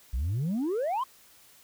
sine exponential sweep, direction up, 55.1 to 1100 Hz, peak -24 dBFS, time 0.13-1.04 s, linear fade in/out 10 ms, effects tanh soft clip ceiling -25 dBFS + white hiss -57 dBFS RMS until 1.63 s

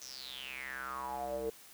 square tone with band-pass filter sweep, 65.2 Hz, C2, 5 cents flat, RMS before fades -41 dBFS, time 0.01-1.5 s, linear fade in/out 5 ms, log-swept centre 6200 to 440 Hz, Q 8.7, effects white hiss -56 dBFS RMS until 1.73 s

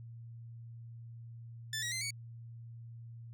15% pulse tone with pitch steps, 1760 / 1908.2 / 2069 / 2243 Hz, A6 / A#6 / C7 / C#7, 0 / +40 / -20 / +20 cents, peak -29 dBFS, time 1.73-2.106 s, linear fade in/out 2 ms, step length 94 ms, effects added 116 Hz sine -46 dBFS peak until 3.33 s

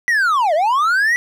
triangle linear two-way sweep, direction down then up, 1975.5 to 583 to 1975.5 Hz, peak -11 dBFS, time 0.08-1.16 s, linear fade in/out 0 ms, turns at 0.54 s, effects none

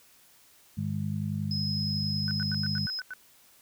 harmonic tone, 50.9 Hz, G#1, 34 cents flat, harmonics 2 / 3 / 4, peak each -33 / -33 / -33 dBFS, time 0.77-2.87 s, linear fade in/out 10 ms
sine tone, 5110 Hz, D#8, 45 cents sharp, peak -31 dBFS, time 1.51-3 s, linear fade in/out 2 ms
sine tone bursts, 1505 Hz, F#6, 29 cents sharp, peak -35 dBFS, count 8, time 2.28-3.136 s, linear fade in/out 0 ms, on 30 ms, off 88 ms
effects white hiss -59 dBFS RMS until 3.61 s

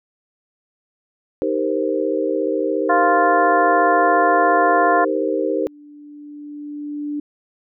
sine chord, C minor seventh, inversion first, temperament equal, 311.1 / 392 / 466.2 / 523.3 Hz, Eb4 / G4 / Bb4 / C5, 0 / 0 / 0 / 0 cents, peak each -23 dBFS, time 1.42-5.67 s, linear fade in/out 0 ms
harmonic tone, 349.2 Hz, F4, in tune, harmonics 2 / 3 / 4 / 5, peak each -16 / -18 / -23 / -24 dBFS, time 2.89-5.05 s, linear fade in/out 10 ms
sine tone with exponential growth, 293.7 Hz, D4, in tune, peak -21 dBFS, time 4.3-7.2 s, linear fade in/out 5 ms, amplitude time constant 630 ms
effects none

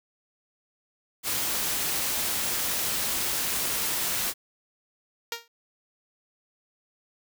white noise, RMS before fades -28 dBFS, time 1.23-4.34 s, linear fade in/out 50 ms
5% pulse tone with exponential decay, 466.2 Hz, A#4, in tune, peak -15 dBFS, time 5.32-5.48 s, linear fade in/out 2 ms, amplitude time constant 34 ms
effects none

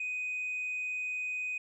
sine tone, 2498 Hz, D#7, 6 cents sharp, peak -31 dBFS, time 0-1.58 s, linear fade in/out 5 ms, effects tanh soft clip ceiling -30 dBFS

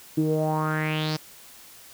sawtooth tone with low-pass filter sweep, 155.1 Hz, D#3, 5 cents flat, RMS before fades -25 dBFS, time 0.17-1.17 s, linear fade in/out 10 ms, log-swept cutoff 310 to 5300 Hz, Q 5.2, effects white hiss -48 dBFS RMS until 1.93 s

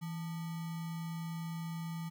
sine tone with sample-and-hold, 164.81 Hz, E3, in tune, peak -37 dBFS, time 0.01-2.1 s, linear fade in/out 20 ms, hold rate 1050 Hz, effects none

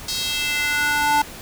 square tone with high-pass filter sweep, 293.7 Hz, D4, in tune, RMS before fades -21 dBFS, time 0.08-1.22 s, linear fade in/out 5 ms, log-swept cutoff 4600 to 810 Hz, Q 2.5, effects pink hiss -37 dBFS RMS until 1.41 s

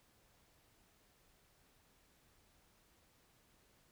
silence, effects pink hiss -71 dBFS RMS until 3.91 s

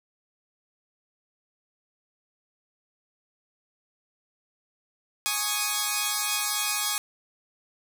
5% pulse chord, Ab suspended fourth, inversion none, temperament equal, 830.6 / 1108.7 / 1244.5 Hz, Ab5 / Db6 / Eb6, 0 / 0 / 0 cents, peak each -18 dBFS, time 5.26-6.98 s, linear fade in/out 0 ms, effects none

